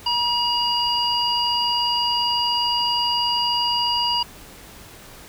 harmonic tone, 957 Hz, A#5, 45 cents sharp, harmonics 1 / 3 / 5, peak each -23 / -23 / -23 dBFS, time 0.06-4.23 s, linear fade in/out 5 ms, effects pink hiss -43 dBFS RMS until 5.28 s

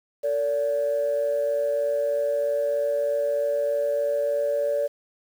sine tone pair together, 451.8 / 575 Hz, A4 / D5, +46 / -37 cents, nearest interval major third, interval 417 cents, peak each -28 / -21 dBFS, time 0.23-4.88 s, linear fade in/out 20 ms, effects tanh soft clip ceiling -16 dBFS + 8-bit

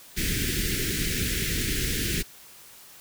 pink band-stop noise, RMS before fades -27 dBFS, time 0.16-2.23 s, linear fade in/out 20 ms, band 430 to 1600 Hz, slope 48 dB/octave, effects white hiss -49 dBFS RMS until 3 s

